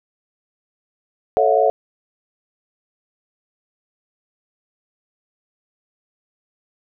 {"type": "chord", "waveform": "sine", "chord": "F# minor seventh", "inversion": "first", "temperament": "equal with one note detuned", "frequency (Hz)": [440, 554.4, 659.3, 723.9], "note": ["A4", "C#5", "E5", "F#5"], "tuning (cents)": [0, 0, 0, -38], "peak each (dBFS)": -18, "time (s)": [1.37, 1.7], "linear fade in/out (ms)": 0, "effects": []}